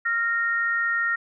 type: tone pair together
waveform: sine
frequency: 1389 / 1854.1 Hz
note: F6 / A#6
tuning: -10 / -10 cents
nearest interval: perfect fourth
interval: 500 cents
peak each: -25 / -23 dBFS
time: 0.05-1.16 s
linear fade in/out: 10 ms
effects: none